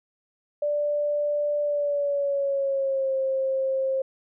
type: tone with pitch glide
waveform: sine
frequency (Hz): 587.3 to 532.4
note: D5 to C5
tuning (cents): 0 to +30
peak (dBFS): -22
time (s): 0.62-4.02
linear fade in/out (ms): 5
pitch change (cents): -170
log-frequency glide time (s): 1.62-3.14
effects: none